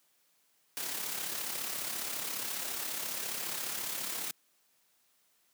white noise with amplitude modulation, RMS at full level -35 dBFS, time 0.77-4.31 s, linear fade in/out 0 ms, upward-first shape sine, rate 34.6 Hz, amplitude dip 45%, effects white hiss -71 dBFS RMS until 5.53 s + high-pass 150 Hz 12 dB/octave

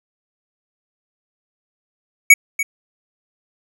square tone with echo, 2248 Hz, C#7, 24 cents sharp, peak -4 dBFS, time 2.3-2.34 s, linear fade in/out 5 ms, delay 290 ms, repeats 1, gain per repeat -14 dB, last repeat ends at 2.63 s, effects none

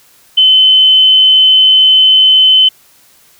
sine tone, 3051 Hz, G7, 48 cents flat, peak -3 dBFS, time 0.37-2.69 s, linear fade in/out 10 ms, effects white hiss -46 dBFS RMS until 3.39 s

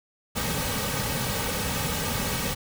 pink noise with comb filter, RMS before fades -28 dBFS, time 0.35-2.55 s, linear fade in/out 20 ms, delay 2.9 ms, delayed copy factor -0.65, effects none

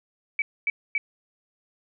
sine tone bursts, 2292 Hz, D7, 43 cents flat, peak -21 dBFS, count 3, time 0.39-0.98 s, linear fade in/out 2 ms, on 30 ms, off 250 ms, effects none

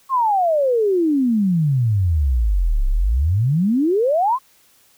sine exponential two-way sweep, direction down then up, 1100 to 31.98 to 1096 Hz, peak -14 dBFS, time 0.09-4.39 s, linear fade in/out 50 ms, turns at 2.87 s, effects white hiss -55 dBFS RMS until 4.97 s

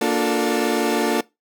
30% pulse chord, Bb major seventh, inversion none, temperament equal with one note detuned, 233.1 / 293.7 / 355.9 / 440 Hz, Bb3 / D4 / F4 / A4, 0 / 0 / +33 / 0 cents, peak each -21 dBFS, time 0.01-1.21 s, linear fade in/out 5 ms, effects noise-tail reverb RT60 0.2 s tail -21 dB re dry

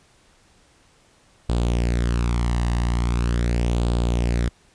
sawtooth tone with flanger, 59.1 Hz, A#1, 24 cents sharp, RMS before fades -21 dBFS, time 1.49-4.49 s, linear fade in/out 5 ms, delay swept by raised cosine 0.25 to 1.06 ms, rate 0.41 Hz, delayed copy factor +0.6, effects pink hiss -57 dBFS RMS until 4.74 s + resampled to 22050 Hz

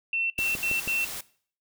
sine tone bursts, 2698 Hz, E7, 40 cents sharp, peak -25 dBFS, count 4, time 0.13-1.047 s, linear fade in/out 2 ms, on 170 ms, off 79 ms
white noise, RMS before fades -36 dBFS, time 0.38-1.21 s, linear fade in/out 5 ms
click train, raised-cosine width 2 ms, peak -23 dBFS, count 4, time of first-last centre 0.39-0.875 s, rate 6.18 Hz
effects noise-tail reverb RT60 0.5 s tail -19 dB re dry

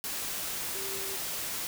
sine tone in noise, 389.1 Hz, G4, 13 cents flat, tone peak -41 dBFS, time 0.75-1.16 s, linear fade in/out 0 ms, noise white, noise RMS -35 dBFS, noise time 0.04-1.67 s, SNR -9 dB, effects none

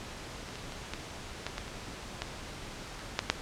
clicks, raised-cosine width 0.2 ms, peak -27 / -25 / -25 / -17 / -16 / -17 / -26 / -15 / -28 / -9 / -6 dBFS, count 11, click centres 0.489 / 0.556 / 0.722 / 0.936 / 1.466 / 1.581 / 1.68 / 2.22 / 2.993 / 3.191 / 3.3 s, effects pink hiss -43 dBFS RMS until 3.41 s + low-pass 7000 Hz 12 dB/octave

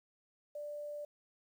sine tone with quantisation, 589 Hz, D5, 5 cents sharp, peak -40 dBFS, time 0.55-1.05 s, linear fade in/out 5 ms, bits 11, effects none

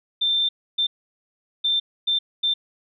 sine tone bursts at uneven times, 3573 Hz, A7, 26 cents sharp, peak -18 dBFS, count 5, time 0.21-0.49 / 0.78-0.87 / 1.64-1.8 / 2.07-2.19 / 2.43-2.54 s, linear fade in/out 10 ms, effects none

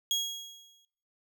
30% pulse tone with exponential decay, 3300 Hz, G#7, 12 cents flat, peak -22 dBFS, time 0.11-0.85 s, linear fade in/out 1 ms, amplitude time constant 160 ms, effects noise-tail reverb RT60 0.6 s tail -19 dB re dry

